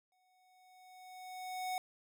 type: tone with exponential growth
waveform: square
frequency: 740 Hz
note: F#5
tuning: in tune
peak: -35 dBFS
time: 0.12-1.78 s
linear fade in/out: 1 ms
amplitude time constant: 360 ms
effects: none